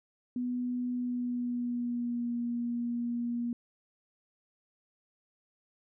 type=tone with pitch glide; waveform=sine; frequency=246.9 to 238.2 Hz; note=B3 to A#3; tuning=0 to +38 cents; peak=-30 dBFS; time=0.36-3.53 s; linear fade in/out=2 ms; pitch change=-62 cents; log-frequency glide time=0.94-2.33 s; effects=none